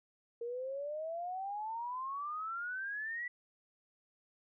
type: exponential sweep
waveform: sine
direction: up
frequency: 462.8 to 1975.5 Hz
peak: -37 dBFS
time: 0.41-3.28 s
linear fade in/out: 5 ms
effects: none